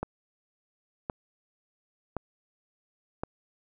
click train, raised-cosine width 1 ms, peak -17 dBFS, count 4, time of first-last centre 0.03-3.235 s, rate 0.936 Hz, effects none

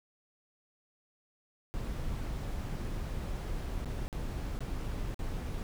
brown noise with dropouts, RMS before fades -36 dBFS, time 1.74-5.63 s, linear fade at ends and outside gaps 0 ms, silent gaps 3.847-3.857 / 4.08-4.128 / 4.59-4.606 / 5.144-5.192 s, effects none

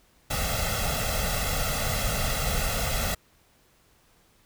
pink noise with comb filter, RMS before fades -27 dBFS, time 0.3-3.15 s, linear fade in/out 10 ms, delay 1.5 ms, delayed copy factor +0.9, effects pink hiss -62 dBFS RMS until 4.45 s

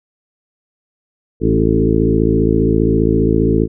harmonic tone with a mistuned harmonic, 55 Hz, A1, in tune, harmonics 1 / 2 / 3 / 4 / 5 / 6 / 7 / 8, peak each -19 / -19 / -19 / -19 / -19 / -19 / -19 / -19 dBFS, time 1.4-3.68 s, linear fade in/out 50 ms, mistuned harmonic 6, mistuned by -19 cents, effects none

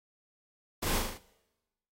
pink noise with echo, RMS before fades -33 dBFS, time 0.82-0.99 s, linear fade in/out 10 ms, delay 38 ms, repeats 5, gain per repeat -3 dB, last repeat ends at 1.18 s, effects noise-tail reverb RT60 1.0 s tail -21 dB re dry + AAC 48 kbps

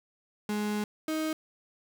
35% pulse tone pair in turn, 209.4 / 313.7 Hz, G#3 / D#4, +15 / +14 cents, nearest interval perfect fifth, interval 699 cents, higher second, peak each -27 dBFS, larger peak neither, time 0.49-0.84 / 1.08-1.33 s, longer first, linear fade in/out 2 ms, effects none

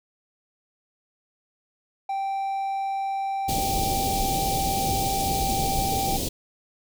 triangle tone, 782 Hz, G5, 4 cents flat, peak -23 dBFS, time 2.09-6.17 s, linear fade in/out 5 ms
pink band-stop noise, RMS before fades -27 dBFS, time 3.48-6.29 s, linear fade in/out 10 ms, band 620 to 3300 Hz, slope 24 dB/octave
effects none

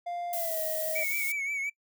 triangle tone with pitch glide, 698.5 to 633.2 Hz, F5 to D#5, 0 to +30 cents, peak -30 dBFS, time 0.06-1.04 s, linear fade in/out 10 ms, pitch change -170 cents, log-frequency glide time 0.32-0.6 s
violet noise, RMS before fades -34 dBFS, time 0.33-1.32 s, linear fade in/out 2 ms
triangle tone with vibrato, 2249 Hz, C#7, 24 cents sharp, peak -28 dBFS, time 0.95-1.7 s, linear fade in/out 10 ms, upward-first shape triangle, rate 5.7 Hz, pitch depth 67 cents each way
effects noise-tail reverb RT60 0.1 s tail -23 dB re dry

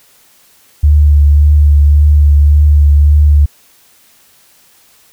sine tone with vibrato, 73.42 Hz, D2, in tune, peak -3 dBFS, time 0.83-3.46 s, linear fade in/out 10 ms, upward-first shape triangle, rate 1.8 Hz, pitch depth 26 cents each way, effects white hiss -47 dBFS RMS until 5.12 s

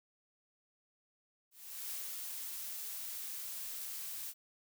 blue noise with ADSR envelope, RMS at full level -41 dBFS, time 1.51-4.34 s, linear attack 410 ms, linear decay 120 ms, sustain -2 dB, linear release 49 ms, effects none

